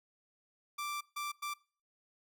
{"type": "tone bursts at uneven times", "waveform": "sawtooth", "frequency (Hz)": 1174.7, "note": "D6", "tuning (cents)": 0, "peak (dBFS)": -33, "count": 3, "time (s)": [[0.78, 1.01], [1.16, 1.32], [1.42, 1.54]], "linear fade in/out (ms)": 10, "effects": ["noise-tail reverb RT60 0.4 s tail -23 dB re dry"]}